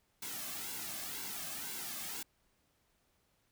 white noise with flanger, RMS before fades -42 dBFS, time 0.22-2.23 s, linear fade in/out 5 ms, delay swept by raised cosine 1.6 to 2.14 ms, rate 2 Hz, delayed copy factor -0.65, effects pink hiss -75 dBFS RMS until 3.51 s

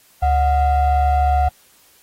triangle ring-modulated tone, 329.6 Hz, E4, in tune, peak -8 dBFS, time 0.22-1.49 s, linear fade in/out 10 ms, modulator 401 Hz, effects white hiss -53 dBFS RMS until 2.02 s + AAC 48 kbps

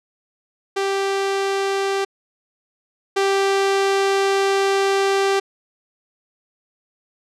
sawtooth tone pair in turn, 392 / 392 Hz, G4 / G4, 0 / 0 cents, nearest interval unison, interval 0 cents, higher neither, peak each -15 / -12 dBFS, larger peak second, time 0.76-2.05 / 3.16-5.4 s, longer second, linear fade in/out 10 ms, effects low-pass 7000 Hz 12 dB/octave

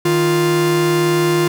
45% pulse tone pair together, 155.55 / 349.2 Hz, D#3 / F4, 0 / 0 cents, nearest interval octave + major second, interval 1400 cents, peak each -19 / -14 dBFS, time 0.05-1.48 s, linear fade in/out 5 ms, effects none

